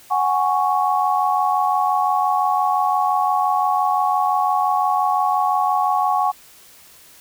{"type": "chord", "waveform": "sine", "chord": "F# suspended second", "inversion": "none", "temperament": "equal with one note detuned", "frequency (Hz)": [740, 825.8, 1108.7], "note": ["F#5", "G#5", "C#6"], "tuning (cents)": [0, -10, 0], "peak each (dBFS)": -20, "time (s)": [0.1, 6.32], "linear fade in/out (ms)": 20, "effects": ["white hiss -47 dBFS RMS until 7.2 s"]}